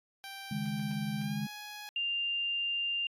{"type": "tone with pitch glide", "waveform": "10% pulse", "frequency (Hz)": [784, 835.4], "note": ["G5", "G#5"], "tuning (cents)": [0, 10], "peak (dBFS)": -34, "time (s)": [0.24, 1.89], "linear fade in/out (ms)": 0, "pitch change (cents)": 110, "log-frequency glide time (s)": [1.18, 1.48]}
{"type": "chord", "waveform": "sine", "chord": "C# suspended second", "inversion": "none", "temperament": "just", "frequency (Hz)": [138.59, 155.92, 207.9], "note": ["C#3", "D#3", "G#3"], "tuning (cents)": [0, 4, 2], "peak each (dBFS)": [-39, -38, -34], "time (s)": [0.51, 1.47], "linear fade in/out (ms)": 5}
{"type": "tone", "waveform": "sine", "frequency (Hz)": 2794, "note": "F7", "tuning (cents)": 0, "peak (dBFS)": -30, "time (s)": [1.96, 3.07], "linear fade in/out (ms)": 2}
{"effects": ["AAC 64 kbps"]}